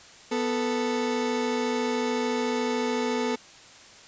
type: tone pair together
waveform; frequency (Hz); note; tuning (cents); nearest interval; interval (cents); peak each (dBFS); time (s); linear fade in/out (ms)
30% pulse; 246.9 / 440; B3 / A4; 0 / 0; minor seventh; 1000; -25; 0.31-3.36; 10
effects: white hiss -49 dBFS RMS until 4.07 s + resampled to 16000 Hz